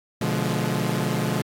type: chord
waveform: sawtooth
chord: B diminished seventh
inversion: none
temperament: equal with one note detuned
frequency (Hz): 123.47 / 146.83 / 174.61 / 211.2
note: B2 / D3 / F3 / Ab3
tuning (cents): 0 / 0 / 0 / +29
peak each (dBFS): -24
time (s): 0.21-1.42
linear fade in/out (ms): 5
effects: AAC 64 kbps